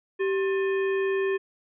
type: harmonic tone with a mistuned harmonic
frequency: 355.8 Hz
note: F4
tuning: 32 cents sharp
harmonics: 1 / 3 / 5 / 7 / 9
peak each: -23 / -38 / -34 / -39 / -49 dBFS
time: 0.19-1.38 s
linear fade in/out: 20 ms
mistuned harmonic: 1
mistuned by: +150 cents
effects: none